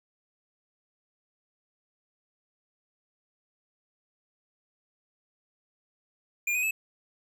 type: tone with pitch steps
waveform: square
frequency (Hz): 2410 / 2498 / 2605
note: D7 / D#7 / E7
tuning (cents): +44 / +6 / -21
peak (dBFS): -26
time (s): 6.47-6.71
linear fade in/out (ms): 5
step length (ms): 80
effects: none